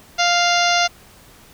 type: harmonic tone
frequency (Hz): 698.5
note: F5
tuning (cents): 0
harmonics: 1 / 2 / 3 / 4 / 5 / 6 / 7 / 8 / 9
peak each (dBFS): -18 / -21 / -23 / -24 / -25 / -26 / -26 / -27 / -28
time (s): 0.18-0.88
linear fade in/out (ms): 20
effects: pink hiss -47 dBFS RMS until 1.53 s